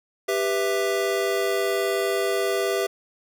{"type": "chord", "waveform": "square", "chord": "E minor", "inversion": "first", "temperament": "just", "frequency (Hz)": [395.6, 494.4, 659.3], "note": ["G4", "B4", "E5"], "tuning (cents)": [16, 2, 0], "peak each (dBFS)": [-25, -29, -28], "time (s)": [0.28, 2.87], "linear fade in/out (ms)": 10, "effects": []}